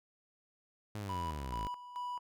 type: linear sweep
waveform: sawtooth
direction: down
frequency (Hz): 108.1 to 49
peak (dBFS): -35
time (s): 0.95-1.67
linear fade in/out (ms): 0
type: tone with tremolo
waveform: triangle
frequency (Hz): 983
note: B5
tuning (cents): -8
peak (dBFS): -35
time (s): 1.09-2.19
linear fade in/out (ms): 5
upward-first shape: square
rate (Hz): 2.3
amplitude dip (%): 70
effects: none